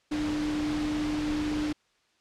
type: tone in noise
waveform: sine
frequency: 300.8 Hz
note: D4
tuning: 42 cents sharp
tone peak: -27 dBFS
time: 0.11-1.73 s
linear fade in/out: 10 ms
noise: pink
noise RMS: -36 dBFS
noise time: 0.11-1.73 s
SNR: +6 dB
effects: white hiss -68 dBFS RMS until 2.2 s + low-pass 5000 Hz 12 dB/octave